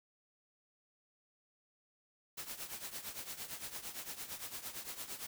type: noise with tremolo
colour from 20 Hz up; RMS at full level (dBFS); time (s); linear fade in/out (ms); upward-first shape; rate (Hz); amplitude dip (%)
white; -42; 2.37-5.27; 10; triangle; 8.8; 80
effects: none